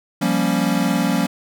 square chord, G half-diminished seventh, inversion third, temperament equal, 174.61 / 196 / 233.1 / 277.2 Hz, F3 / G3 / Bb3 / Db4, 0 / 0 / 0 / 0 cents, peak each -23 dBFS, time 0.21-1.27 s, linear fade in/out 10 ms, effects none

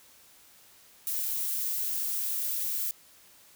violet noise, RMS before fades -31 dBFS, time 1.07-2.91 s, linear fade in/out 0 ms, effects white hiss -57 dBFS RMS until 3.55 s

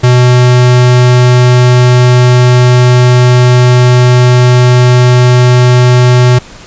square tone, 124.3 Hz, B2, 12 cents sharp, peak -3 dBFS, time 0.03-6.39 s, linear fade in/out 10 ms, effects pink hiss -32 dBFS RMS until 6.66 s + resampled to 16000 Hz

